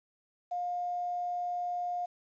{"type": "tone with quantisation", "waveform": "sine", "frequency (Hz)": 710, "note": "F5", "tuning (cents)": 28, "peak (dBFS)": -31, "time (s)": [0.51, 2.06], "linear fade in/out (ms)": 10, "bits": 10, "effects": ["resampled to 16000 Hz"]}